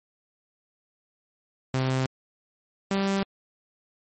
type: tone pair in turn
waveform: sawtooth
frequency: 130.81 / 195.99 Hz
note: C3 / G3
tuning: 0 / 0 cents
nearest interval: perfect fifth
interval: 700 cents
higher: second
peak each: -19 dBFS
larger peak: neither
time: 1.74-2.06 / 2.91-3.23 s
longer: neither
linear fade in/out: 2 ms
effects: low-pass 8000 Hz 12 dB/octave + MP3 32 kbps